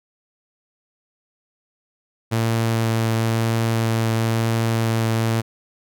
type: tone with vibrato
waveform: sawtooth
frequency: 113.5 Hz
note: A#2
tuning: 46 cents flat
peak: -14 dBFS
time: 2.31-5.42 s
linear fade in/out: 20 ms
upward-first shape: sine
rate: 0.99 Hz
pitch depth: 9 cents each way
effects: none